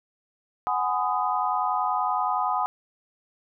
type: chord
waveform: sine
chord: G# minor seventh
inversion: third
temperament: equal with one note detuned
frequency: 740 / 830.6 / 1010.9 / 1244.5 Hz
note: F#5 / G#5 / B5 / D#6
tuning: 0 / 0 / +40 / 0 cents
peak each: -28 dBFS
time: 0.67-2.66 s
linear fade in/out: 0 ms
effects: none